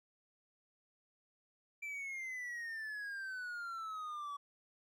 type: exponential sweep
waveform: triangle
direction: down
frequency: 2349 to 1132 Hz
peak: -39 dBFS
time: 1.82-4.37 s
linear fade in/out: 10 ms
effects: none